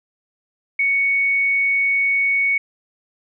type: tone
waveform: sine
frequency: 2225 Hz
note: C#7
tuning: 6 cents sharp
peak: -15 dBFS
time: 0.79-2.58 s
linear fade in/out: 5 ms
effects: none